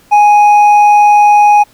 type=tone with hard clipping; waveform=sine; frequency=830.6 Hz; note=G#5; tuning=in tune; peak=-4 dBFS; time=0.11-1.64 s; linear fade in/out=20 ms; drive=4 dB; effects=pink hiss -46 dBFS RMS until 1.73 s